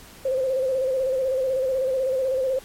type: tone with vibrato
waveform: sine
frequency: 523.3 Hz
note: C5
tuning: in tune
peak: -20 dBFS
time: 0.25-2.59 s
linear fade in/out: 5 ms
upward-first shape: square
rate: 16 Hz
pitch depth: 40 cents each way
effects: pink hiss -46 dBFS RMS until 2.64 s + MP3 64 kbps